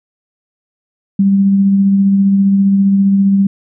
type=tone with tremolo; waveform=sine; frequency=196.7 Hz; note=G3; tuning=6 cents sharp; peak=-6 dBFS; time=1.19-3.47 s; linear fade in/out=5 ms; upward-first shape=sine; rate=15 Hz; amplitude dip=25%; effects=none